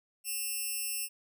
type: tone with amplitude modulation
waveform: 5% pulse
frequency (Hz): 2700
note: E7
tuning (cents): +41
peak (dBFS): -21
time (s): 0.24-1.09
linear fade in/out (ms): 50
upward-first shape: sine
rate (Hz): 212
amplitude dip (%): 60
effects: none